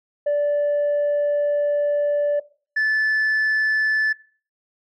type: tone pair in turn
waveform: sine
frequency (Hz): 583 / 1743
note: D5 / A6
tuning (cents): -13 / -17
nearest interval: octave + perfect fifth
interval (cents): 1896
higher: second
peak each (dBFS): -15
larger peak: neither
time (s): 0.26-2.4 / 2.76-4.13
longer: first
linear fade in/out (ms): 10
effects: noise-tail reverb RT60 0.4 s tail -19 dB re dry + tanh soft clip ceiling -16 dBFS